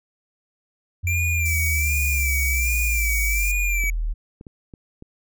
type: linear sweep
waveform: sine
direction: down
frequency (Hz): 89 to 37.59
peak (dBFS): -21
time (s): 1.03-4.14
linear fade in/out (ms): 20
type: tone with vibrato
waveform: square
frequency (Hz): 2349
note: D7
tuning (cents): 0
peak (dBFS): -23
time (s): 1.07-3.9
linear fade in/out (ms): 2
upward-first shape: sine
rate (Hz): 1.3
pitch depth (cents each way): 71
type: high-pass noise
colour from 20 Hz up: white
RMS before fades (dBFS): -31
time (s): 1.45-3.52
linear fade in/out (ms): 10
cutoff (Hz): 5100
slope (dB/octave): 48
type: clicks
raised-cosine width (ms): 3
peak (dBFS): -27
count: 5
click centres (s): 3.839 / 4.411 / 4.468 / 4.738 / 5.024
effects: none